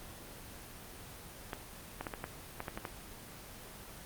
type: clicks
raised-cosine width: 0.5 ms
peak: -22 dBFS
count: 9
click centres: 1.532 / 2.01 / 2.068 / 2.138 / 2.241 / 2.604 / 2.682 / 2.775 / 2.852 s
effects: pink hiss -49 dBFS RMS until 4.05 s + Opus 24 kbps